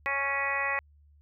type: harmonic tone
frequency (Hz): 277.2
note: C#4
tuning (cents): 0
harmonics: 2 / 3 / 4 / 5 / 6 / 7 / 8 / 9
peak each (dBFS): -38 / -37 / -34 / -41 / -40 / -30 / -38 / -35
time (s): 0.06-0.79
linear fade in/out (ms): 0
effects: added 73 Hz sine -56 dBFS peak until 1.21 s